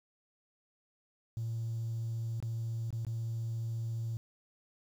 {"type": "tone with dropouts", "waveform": "triangle", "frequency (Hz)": 114.3, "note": "A#2", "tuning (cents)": -34, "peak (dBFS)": -30, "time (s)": [1.37, 4.17], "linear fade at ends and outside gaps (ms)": 0, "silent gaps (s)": [[2.402, 2.426], [2.905, 2.927], [3.049, 3.067]], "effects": ["tanh soft clip ceiling -30 dBFS", "10-bit"]}